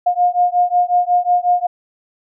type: beating tone pair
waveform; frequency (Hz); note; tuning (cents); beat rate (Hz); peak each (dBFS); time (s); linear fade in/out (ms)
sine; 710 / 715.5; F5 / F5; +28 / +42; 5.5; -15; 0.06-1.67; 10
effects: none